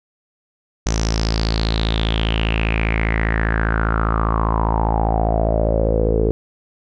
sawtooth tone with low-pass filter sweep, 55 Hz, A1, in tune, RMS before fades -18 dBFS, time 0.86-6.31 s, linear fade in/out 0 ms, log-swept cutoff 6200 to 430 Hz, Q 7.2, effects none

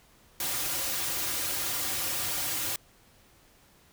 white noise with comb filter, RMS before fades -31 dBFS, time 0.4-2.76 s, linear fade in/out 2 ms, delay 4.6 ms, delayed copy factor -0.85, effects pink hiss -60 dBFS RMS until 3.92 s

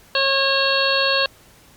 harmonic tone, 545 Hz, C#5, 29 cents flat, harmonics 1 / 2 / 3 / 5 / 6 / 7 / 8, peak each -22 / -25 / -23 / -23 / -28 / -26 / -22 dBFS, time 0.15-1.26 s, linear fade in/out 2 ms, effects pink hiss -50 dBFS RMS until 1.76 s + Opus 48 kbps

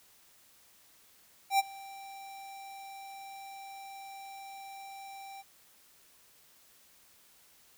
square tone with ADSR envelope, 784 Hz, G5, in tune, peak -22 dBFS, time 1.5-5.43 s, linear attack 90 ms, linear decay 26 ms, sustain -23 dB, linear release 29 ms, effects white hiss -62 dBFS RMS until 7.77 s

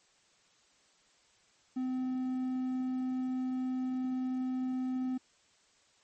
triangle tone, 256.5 Hz, C4, 34 cents flat, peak -29 dBFS, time 1.76-5.18 s, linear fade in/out 10 ms, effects white hiss -67 dBFS RMS until 6.03 s + MP3 32 kbps

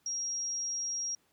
sine tone, 5630 Hz, F8, 13 cents sharp, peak -32 dBFS, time 0.06-1.15 s, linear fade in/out 2 ms, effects pink hiss -71 dBFS RMS until 1.32 s + high-pass 100 Hz 12 dB/octave

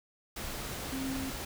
sine tone in noise, 266.2 Hz, C4, 30 cents sharp, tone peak -34 dBFS, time 0.92-1.3 s, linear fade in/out 5 ms, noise pink, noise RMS -39 dBFS, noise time 0.36-1.45 s, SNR +2 dB, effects none

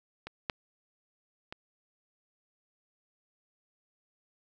clicks, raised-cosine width 0.3 ms, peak -24 / -14 / -24 dBFS, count 3, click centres 0.27 / 0.498 / 1.525 s, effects none

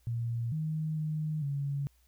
sine tone with pitch steps, 117.2 / 156.2 / 154.4 / 140.9 Hz, A#2 / D#3 / D#3 / C#3, +10 / +7 / -13 / +29 cents, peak -30 dBFS, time 0.07-1.87 s, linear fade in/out 0 ms, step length 450 ms, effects added 60 Hz sine -64 dBFS peak until 2.07 s + white hiss -71 dBFS RMS until 2.07 s

